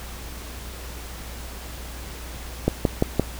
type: click train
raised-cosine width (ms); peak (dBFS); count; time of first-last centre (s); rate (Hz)
2; -4; 4; 2.68-3.196; 5.81
effects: added 60 Hz sine -36 dBFS peak until 3.39 s + pink hiss -39 dBFS RMS until 3.39 s